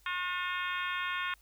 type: harmonic tone with a mistuned harmonic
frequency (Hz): 360.2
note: F#4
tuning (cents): -46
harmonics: 3 / 4 / 5 / 6 / 7 / 8 / 9 / 10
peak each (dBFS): -37 / -37 / -39 / -42 / -41 / -46 / -44 / -47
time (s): 0.06-1.34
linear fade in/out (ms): 2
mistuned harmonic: 8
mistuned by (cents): -54
effects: added 50 Hz sine -62 dBFS peak until 1.41 s + white hiss -66 dBFS RMS until 1.41 s